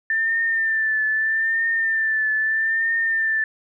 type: tone with vibrato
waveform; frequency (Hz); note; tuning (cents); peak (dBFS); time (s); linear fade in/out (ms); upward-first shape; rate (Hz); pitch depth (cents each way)
sine; 1782; A6; +22; -18; 0.1-3.44; 2; triangle; 0.79; 46
effects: none